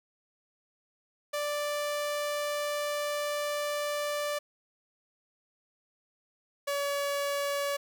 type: tone pair in turn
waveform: sawtooth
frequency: 587.3 / 567.3 Hz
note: D5 / C#5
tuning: 0 / +40 cents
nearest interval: minor second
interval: 60 cents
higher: first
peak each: -26 / -25 dBFS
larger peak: second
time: 1.33-4.39 / 6.67-7.77 s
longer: first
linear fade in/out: 10 ms
effects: none